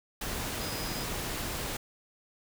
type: tone in noise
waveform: sine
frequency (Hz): 4978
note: D#8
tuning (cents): 0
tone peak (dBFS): -42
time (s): 0.61-1.04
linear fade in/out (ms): 5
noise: pink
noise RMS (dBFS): -35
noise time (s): 0.21-1.77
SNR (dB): -10
effects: none

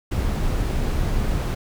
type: noise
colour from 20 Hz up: brown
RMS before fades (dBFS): -22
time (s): 0.11-1.55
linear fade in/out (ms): 10
effects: none

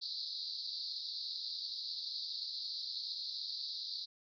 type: band-pass noise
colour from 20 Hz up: pink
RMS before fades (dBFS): -42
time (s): 0.01-4.06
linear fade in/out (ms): 20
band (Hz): 3900 to 4900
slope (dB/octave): 96
effects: none

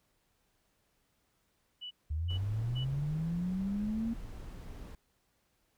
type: tone bursts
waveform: sine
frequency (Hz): 2960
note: F#7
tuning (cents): 0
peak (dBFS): -40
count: 3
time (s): 1.81-2.85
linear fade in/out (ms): 20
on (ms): 100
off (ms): 370
type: linear sweep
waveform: sine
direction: up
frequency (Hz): 72.9 to 233.1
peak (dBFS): -31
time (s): 2.1-4.14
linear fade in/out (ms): 10
type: noise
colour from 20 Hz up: brown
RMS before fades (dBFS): -45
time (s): 2.3-4.95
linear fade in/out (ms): 2
effects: pink hiss -75 dBFS RMS until 5.77 s

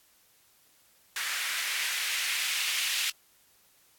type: noise with band-pass filter sweep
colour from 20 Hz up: blue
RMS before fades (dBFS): -31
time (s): 1.16-3.1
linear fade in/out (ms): 2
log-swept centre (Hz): 1800 to 2700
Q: 1.8
effects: white hiss -63 dBFS RMS until 3.98 s + AAC 64 kbps

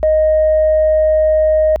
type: tone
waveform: sine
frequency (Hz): 622.3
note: D#5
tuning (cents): 0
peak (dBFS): -8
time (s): 0.03-1.76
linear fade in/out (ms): 0
effects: tanh soft clip ceiling -5 dBFS + added 60 Hz sine -24 dBFS peak until 1.8 s

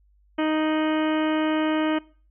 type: harmonic tone with a mistuned harmonic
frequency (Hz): 311.1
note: D#4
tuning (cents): 0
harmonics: 1 / 2 / 3 / 4 / 5 / 6 / 7 / 8 / 9 / 10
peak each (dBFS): -22 / -28 / -32 / -34 / -36 / -38 / -39 / -40 / -41 / -42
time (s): 0.38-1.99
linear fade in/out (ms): 10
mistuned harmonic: 9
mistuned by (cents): +66
effects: noise-tail reverb RT60 0.4 s tail -22 dB re dry + added 50 Hz sine -57 dBFS peak until 2.3 s

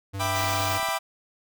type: tone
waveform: square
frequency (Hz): 98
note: G2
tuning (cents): 0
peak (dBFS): -31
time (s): 0.13-0.79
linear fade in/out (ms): 20
type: chord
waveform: sawtooth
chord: E minor seventh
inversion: none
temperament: equal with one note detuned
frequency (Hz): 659.3 / 784 / 987.8 / 1186.9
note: E5 / G5 / B5 / D6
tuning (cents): 0 / 0 / 0 / +18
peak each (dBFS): -27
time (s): 0.19-0.99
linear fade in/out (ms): 20
type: clicks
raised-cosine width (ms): 3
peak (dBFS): -33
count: 9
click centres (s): 0.222 / 0.257 / 0.44 / 0.604 / 0.721 / 0.751 / 0.797 / 0.829 / 0.887
type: band-stop noise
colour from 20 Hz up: white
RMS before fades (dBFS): -34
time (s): 0.35-0.78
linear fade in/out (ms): 5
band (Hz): 7000 to 15000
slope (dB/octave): 48
effects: none

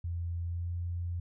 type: tone with pitch glide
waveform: sine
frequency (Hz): 85.5 to 86.89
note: F2 to F2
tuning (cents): -36 to -8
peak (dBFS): -32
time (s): 0.04-1.2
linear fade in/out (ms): 5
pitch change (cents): +28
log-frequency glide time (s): 0.45-0.71
effects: none

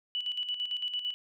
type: tone with tremolo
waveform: sine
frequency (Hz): 2960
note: F#7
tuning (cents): 0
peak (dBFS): -29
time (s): 0.15-1.14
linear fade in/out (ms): 0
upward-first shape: square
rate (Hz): 8.9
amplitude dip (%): 60
effects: none

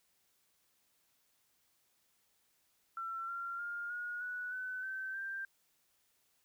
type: tone with pitch steps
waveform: sine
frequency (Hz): 1348 / 1378.7 / 1410.1 / 1442.2 / 1475.1 / 1508.7 / 1543.1 / 1578.2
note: E6 / F6 / F6 / F#6 / F#6 / F#6 / G6 / G6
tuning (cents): +38 / -23 / +16 / -45 / -6 / +33 / -28 / +11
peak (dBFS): -38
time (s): 2.97-5.45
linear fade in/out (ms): 2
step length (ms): 310
effects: white hiss -75 dBFS RMS until 6.44 s

